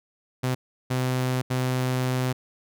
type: tone bursts at uneven times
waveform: sawtooth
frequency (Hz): 127.9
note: C3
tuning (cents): -39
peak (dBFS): -19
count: 3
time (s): 0.43-0.55 / 0.9-1.42 / 1.5-2.33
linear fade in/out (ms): 10
effects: none